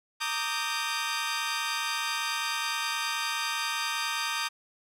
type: chord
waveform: 15% pulse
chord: Eb major seventh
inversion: second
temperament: equal with one note detuned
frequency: 921.1 / 1174.7 / 1244.5 / 1568 Hz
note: Bb5 / D6 / Eb6 / G6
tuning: -21 / 0 / 0 / 0 cents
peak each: -28 dBFS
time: 0.2-4.49 s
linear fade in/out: 20 ms
effects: low-pass 11000 Hz 12 dB/octave